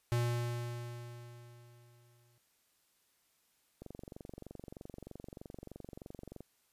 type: tone with exponential decay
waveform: square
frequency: 119.6 Hz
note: A#2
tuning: 45 cents sharp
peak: -29 dBFS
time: 0.12-2.38 s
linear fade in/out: 0 ms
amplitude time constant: 490 ms
type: click train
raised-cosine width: 2 ms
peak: -33 dBFS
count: 61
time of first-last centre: 3.82-6.406 s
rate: 23.2 Hz
effects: white hiss -74 dBFS RMS until 6.72 s + resampled to 32000 Hz